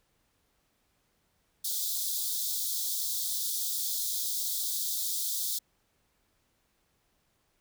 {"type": "high-pass noise", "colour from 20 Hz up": "white", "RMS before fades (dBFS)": -32, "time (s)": [1.64, 5.59], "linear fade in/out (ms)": 10, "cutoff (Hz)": 3400, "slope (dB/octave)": 96, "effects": ["pink hiss -73 dBFS RMS until 7.6 s"]}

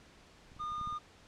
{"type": "clicks", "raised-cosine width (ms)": 5, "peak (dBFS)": [-44, -43, -43, -42, -42, -43, -35, -34, -39], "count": 9, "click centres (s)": [0.519, 0.565, 0.6, 0.639, 0.72, 0.782, 0.813, 0.874, 0.926]}
{"type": "tone", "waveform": "triangle", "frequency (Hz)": 1218, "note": "D#6", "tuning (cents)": -37, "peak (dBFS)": -34, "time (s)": [0.59, 0.99], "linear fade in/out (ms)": 20}
{"effects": ["pink hiss -59 dBFS RMS until 1.27 s", "low-pass 6000 Hz 12 dB/octave"]}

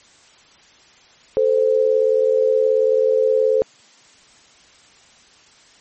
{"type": "tone pair together", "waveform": "sine", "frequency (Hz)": [440, 518.7], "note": ["A4", "C5"], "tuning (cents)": [0, -15], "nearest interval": "minor third", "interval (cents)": 285, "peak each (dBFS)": -16, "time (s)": [1.37, 3.62], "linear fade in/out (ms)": 0, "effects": ["white hiss -50 dBFS RMS until 5.8 s", "MP3 32 kbps"]}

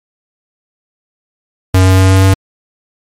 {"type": "tone with pitch steps", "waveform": "square", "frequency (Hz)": [93.4, 94, 94.59, 95.2, 95.8], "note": ["F#2", "F#2", "F#2", "F#2", "G2"], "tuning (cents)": [17, 28, 39, 50, -39], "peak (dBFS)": -5, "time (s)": [1.74, 2.34], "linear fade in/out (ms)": 5, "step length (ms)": 120, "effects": ["MP3 64 kbps"]}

